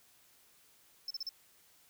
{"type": "tone bursts", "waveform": "triangle", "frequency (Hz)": 5290, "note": "E8", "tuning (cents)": 5, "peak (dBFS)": -35, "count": 4, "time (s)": [1.08, 1.291], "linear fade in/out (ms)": 2, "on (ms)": 25, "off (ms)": 37, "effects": ["white hiss -65 dBFS RMS until 1.89 s"]}